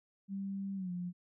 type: tone with pitch glide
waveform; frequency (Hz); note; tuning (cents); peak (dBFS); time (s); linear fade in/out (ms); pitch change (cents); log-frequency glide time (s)
sine; 196 to 177.67; G3 to F3; 0 to +30; -36; 0.28-1.13; 50; -170; 0.75-0.91
effects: none